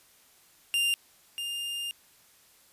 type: tone pair in turn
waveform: 45% pulse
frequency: 2794 / 2808 Hz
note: F7 / F7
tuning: 0 / +9 cents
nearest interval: unison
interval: 9 cents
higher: second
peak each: -24 / -32 dBFS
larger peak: first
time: 0.74-0.94 / 1.38-1.91 s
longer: second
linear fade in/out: 0 ms
effects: white hiss -60 dBFS RMS until 2.72 s + resampled to 32000 Hz